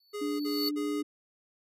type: tone with exponential growth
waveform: square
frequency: 4467 Hz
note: C#8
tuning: 12 cents sharp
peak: -28 dBFS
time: 0-0.69 s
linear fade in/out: 5 ms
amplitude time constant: 150 ms
type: tone bursts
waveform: square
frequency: 414.2 Hz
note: G#4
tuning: 5 cents flat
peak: -35 dBFS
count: 3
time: 0.13-1.026 s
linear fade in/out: 20 ms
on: 270 ms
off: 43 ms
type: tone with pitch glide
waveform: sine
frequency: 293.7 to 296.1 Hz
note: D4 to D4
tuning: 0 to +14 cents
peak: -30 dBFS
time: 0.21-1.03 s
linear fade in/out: 10 ms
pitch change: +14 cents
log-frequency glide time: 0.55-0.88 s
effects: resampled to 32000 Hz